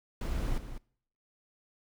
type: noise with echo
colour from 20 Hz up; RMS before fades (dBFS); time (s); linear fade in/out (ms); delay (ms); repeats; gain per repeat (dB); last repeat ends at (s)
brown; -32; 0.21-0.58; 2; 200; 1; -10; 0.78
effects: noise-tail reverb RT60 0.6 s tail -23 dB re dry